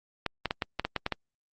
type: clicks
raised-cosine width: 0.3 ms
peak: -12 dBFS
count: 9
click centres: 0.263 / 0.457 / 0.509 / 0.622 / 0.796 / 0.85 / 0.963 / 1.064 / 1.123 s
effects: Opus 48 kbps